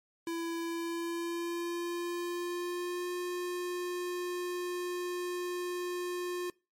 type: tone with pitch glide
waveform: square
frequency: 334.3 to 356.2 Hz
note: E4 to F4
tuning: +24 to +34 cents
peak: -34 dBFS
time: 0.27-6.5 s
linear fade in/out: 2 ms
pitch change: +110 cents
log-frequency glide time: 0.58-3.11 s
effects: noise-tail reverb RT60 0.3 s tail -24 dB re dry + MP3 64 kbps